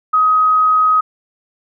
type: tone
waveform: sine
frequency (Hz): 1261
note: D#6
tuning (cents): +23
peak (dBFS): -9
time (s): 0.13-1.01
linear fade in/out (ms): 10
effects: none